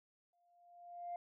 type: tone with exponential growth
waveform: sine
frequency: 699 Hz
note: F5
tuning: 1 cent sharp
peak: -38 dBFS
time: 0.33-1.16 s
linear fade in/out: 2 ms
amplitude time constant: 180 ms
effects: tanh soft clip ceiling -36 dBFS